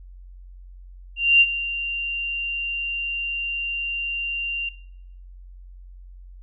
sine tone with ADSR envelope, 2776 Hz, F7, 11 cents flat, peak -9 dBFS, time 1.16-4.69 s, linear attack 250 ms, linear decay 45 ms, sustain -15 dB, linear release 4 ms, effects noise-tail reverb RT60 0.7 s tail -20 dB re dry + added 45 Hz sine -40 dBFS peak until 6.42 s

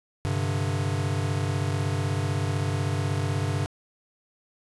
square chord, G suspended fourth, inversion none, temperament equal, 98 / 130.81 / 146.83 Hz, G2 / C3 / D3, 0 / 0 / 0 cents, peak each -28 / -31 / -31 dBFS, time 0.25-3.66 s, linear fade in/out 0 ms, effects resampled to 24000 Hz + 9-bit

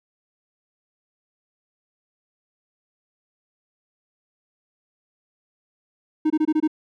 triangle tone bursts, 310.1 Hz, D#4, 6 cents flat, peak -14 dBFS, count 6, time 6.25-6.677 s, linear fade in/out 10 ms, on 52 ms, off 23 ms, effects none

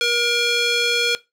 square tone with band-pass filter, 475.7 Hz, A#4, 35 cents sharp, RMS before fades -19 dBFS, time 0.01-1.15 s, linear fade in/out 0 ms, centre 3300 Hz, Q 1.4, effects noise-tail reverb RT60 0.2 s tail -18 dB re dry

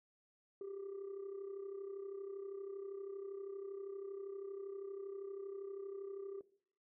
sine tone with amplitude modulation, 394.1 Hz, G4, 9 cents sharp, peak -39 dBFS, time 0.61-6.41 s, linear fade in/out 2 ms, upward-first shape sine, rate 32.6 Hz, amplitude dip 70%, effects noise-tail reverb RT60 0.6 s tail -20 dB re dry + tanh soft clip ceiling -40 dBFS

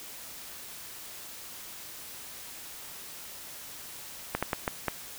slowing click train, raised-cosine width 0.5 ms, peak -12 dBFS, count 5, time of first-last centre 4.35-4.883 s, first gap 76 ms, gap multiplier 1.39, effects white hiss -44 dBFS RMS until 5.18 s

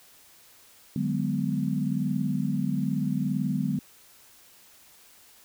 sine chord, G# half-diminished seventh, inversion second, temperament just, 149.51 / 186.89 / 207.7 / 249.2 Hz, D3 / F#3 / G#3 / B3, +31 / +18 / 0 / +16 cents, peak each -30 dBFS, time 0.96-3.79 s, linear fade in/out 2 ms, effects white hiss -55 dBFS RMS until 5.44 s

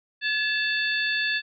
harmonic tone with a mistuned harmonic, 886 Hz, A5, 12 cents sharp, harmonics 2 / 3 / 4 / 5, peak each -25 / -29 / -31 / -33 dBFS, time 0.21-1.42 s, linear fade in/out 50 ms, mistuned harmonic 2, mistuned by -61 cents, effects none

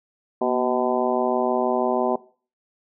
harmonic tone with a mistuned harmonic, 126.2 Hz, B2, 38 cents sharp, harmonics 2 / 3 / 4 / 5 / 6 / 7 / 8, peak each -27 / -24 / -29 / -25 / -28 / -30 / -31 dBFS, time 0.41-2.16 s, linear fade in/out 5 ms, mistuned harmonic 2, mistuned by -74 cents, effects noise-tail reverb RT60 0.4 s tail -19 dB re dry

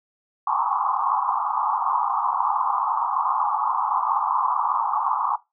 white band-pass noise, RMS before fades -23 dBFS, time 0.47-5.36 s, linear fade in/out 5 ms, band 790 to 1200 Hz, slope 96 dB/octave, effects noise-tail reverb RT60 0.2 s tail -18 dB re dry

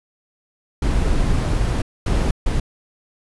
brown noise bursts at uneven times, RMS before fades -18 dBFS, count 3, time 0.82-1.82 / 2.06-2.31 / 2.46-2.6 s, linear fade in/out 5 ms, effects resampled to 24000 Hz

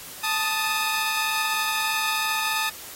15% pulse tone pair together, 878.8 / 1244.5 Hz, A5 / D#6, -2 / 0 cents, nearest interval tritone, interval 602 cents, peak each -20 dBFS, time 0.23-2.7 s, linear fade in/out 10 ms, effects white hiss -40 dBFS RMS until 2.95 s + AAC 48 kbps

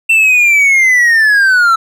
triangle linear sweep, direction down, 2699 to 1318.5 Hz, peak -4 dBFS, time 0.09-1.76 s, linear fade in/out 10 ms, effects none

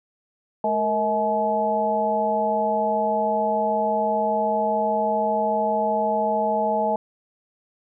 harmonic tone with a mistuned harmonic, 213.3 Hz, G#3, 46 cents sharp, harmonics 1 / 2 / 3 / 4, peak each -29 / -28 / -23 / -23 dBFS, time 0.64-6.96 s, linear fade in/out 2 ms, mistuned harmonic 2, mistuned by +140 cents, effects none

